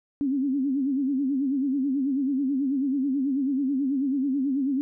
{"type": "tone with vibrato", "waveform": "sine", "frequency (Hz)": 272.2, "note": "C#4", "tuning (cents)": -31, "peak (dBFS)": -22, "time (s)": [0.21, 4.81], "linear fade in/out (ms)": 0, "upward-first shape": "sine", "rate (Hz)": 9.2, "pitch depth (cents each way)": 110, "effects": []}